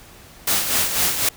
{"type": "noise with tremolo", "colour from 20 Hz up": "white", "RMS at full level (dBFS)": -18, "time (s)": [0.47, 1.29], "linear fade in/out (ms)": 5, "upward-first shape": "sine", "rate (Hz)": 4, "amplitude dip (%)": 55, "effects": ["pink hiss -45 dBFS RMS until 1.36 s"]}